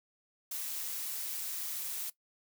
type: noise with amplitude modulation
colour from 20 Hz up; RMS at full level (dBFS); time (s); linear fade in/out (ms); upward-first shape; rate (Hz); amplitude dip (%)
blue; -37; 0.51-2.1; 5; sine; 155; 25
effects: noise-tail reverb RT60 0.1 s tail -18 dB re dry